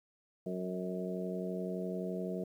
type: harmonic tone with a mistuned harmonic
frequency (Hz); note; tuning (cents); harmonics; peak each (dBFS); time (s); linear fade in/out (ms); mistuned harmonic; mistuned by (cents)
91.7; F#2; -15; 2 / 3 / 4 / 5 / 6 / 7; -38 / -48 / -41 / -42 / -50 / -43; 0.46-2.44; 5; 6; +36
effects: 11-bit